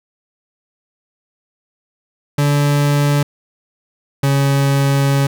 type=tone pair in turn; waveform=40% pulse; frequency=144.5 / 138.88 Hz; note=D3 / C#3; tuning=-28 / +4 cents; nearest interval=minor second; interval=68 cents; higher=first; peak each=-11 / -11 dBFS; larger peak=neither; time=2.38-3.23 / 4.23-5.27 s; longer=second; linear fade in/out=5 ms; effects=none